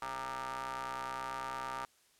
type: ring-modulated tone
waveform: sawtooth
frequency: 128.8 Hz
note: C3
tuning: 27 cents flat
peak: -31 dBFS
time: 0.02-1.85 s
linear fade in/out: 2 ms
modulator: 1060 Hz
effects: white hiss -68 dBFS RMS until 2.19 s + low-pass 11000 Hz 12 dB/octave